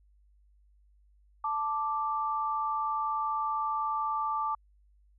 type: tone pair together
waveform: sine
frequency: 880 / 1174.7 Hz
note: A5 / D6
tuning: 0 / 0 cents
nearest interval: perfect fourth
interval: 500 cents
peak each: -32 / -30 dBFS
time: 1.44-4.55 s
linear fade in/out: 5 ms
effects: added 50 Hz sine -60 dBFS peak until 5.18 s